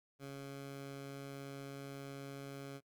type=tone; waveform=15% pulse; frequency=138.59 Hz; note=C#3; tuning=in tune; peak=-39 dBFS; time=0.19-2.81 s; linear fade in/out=50 ms; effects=noise-tail reverb RT60 0.1 s tail -25 dB re dry + Opus 48 kbps